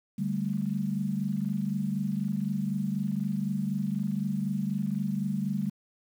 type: chord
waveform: sine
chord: D suspended fourth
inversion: none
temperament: equal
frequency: 146.83 / 196 / 220 Hz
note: D3 / G3 / A3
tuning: 0 / 0 / 0 cents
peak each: -34 / -29 / -33 dBFS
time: 0.18-5.7 s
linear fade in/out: 10 ms
effects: 9-bit